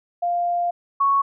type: tone pair in turn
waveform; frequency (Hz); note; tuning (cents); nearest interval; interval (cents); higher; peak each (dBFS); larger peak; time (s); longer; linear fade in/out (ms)
sine; 698.5 / 1108.8; F5 / C#6; 0 / 0; minor sixth; 800; second; -19 / -15; second; 0.22-0.71 / 1-1.22; first; 10
effects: none